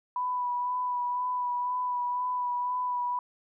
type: tone with vibrato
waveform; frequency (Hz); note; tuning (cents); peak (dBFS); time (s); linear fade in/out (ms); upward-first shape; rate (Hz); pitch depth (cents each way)
sine; 987.8; B5; 0; -27; 0.16-3.19; 2; sine; 2; 19
effects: none